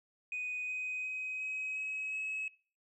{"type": "tone with pitch steps", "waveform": "sine", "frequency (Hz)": [2491, 2507, 2523, 2539, 2555, 2571], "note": ["D#7", "D#7", "D#7", "D#7", "D#7", "E7"], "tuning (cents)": [1, 12, 23, 34, 45, -44], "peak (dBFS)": -34, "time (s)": [0.32, 2.48], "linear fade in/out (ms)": 2, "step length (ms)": 360, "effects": ["noise-tail reverb RT60 0.4 s tail -20 dB re dry", "tanh soft clip ceiling -32 dBFS"]}